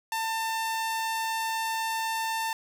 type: tone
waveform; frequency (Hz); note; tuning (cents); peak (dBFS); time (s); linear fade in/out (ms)
sawtooth; 896; A5; +31; -24; 0.12-2.53; 2
effects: 9-bit